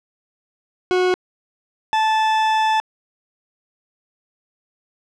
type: tone pair in turn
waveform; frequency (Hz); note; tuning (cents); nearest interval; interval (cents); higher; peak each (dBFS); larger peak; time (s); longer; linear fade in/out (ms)
40% pulse; 365.8 / 874.3; F#4 / A5; -20 / -11; octave + minor third; 1509; second; -14; neither; 0.91-1.14 / 1.93-2.8; second; 0
effects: low-pass 4000 Hz 12 dB/octave